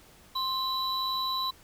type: tone pair together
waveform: triangle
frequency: 1046.5 / 3951 Hz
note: C6 / B7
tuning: 0 / 0 cents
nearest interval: octave + major seventh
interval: 2300 cents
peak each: -29 / -29 dBFS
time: 0.35-1.51 s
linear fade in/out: 10 ms
effects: pink hiss -56 dBFS RMS until 1.63 s